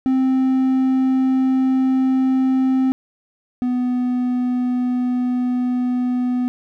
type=tone pair in turn; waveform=triangle; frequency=261.6 / 248.7 Hz; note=C4 / B3; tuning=0 / +12 cents; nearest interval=minor second; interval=88 cents; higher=first; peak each=-12 / -15 dBFS; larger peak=first; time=0.06-2.92 / 3.62-6.48 s; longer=neither; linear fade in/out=0 ms; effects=none